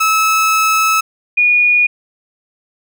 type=tone pair in turn; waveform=30% pulse / sine; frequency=1299 / 2448 Hz; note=E6 / D#7; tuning=-26 / -29 cents; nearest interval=major seventh; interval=1097 cents; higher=second; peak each=-8 dBFS; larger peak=neither; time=0-1.01 / 1.37-1.87 s; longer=first; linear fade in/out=10 ms; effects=none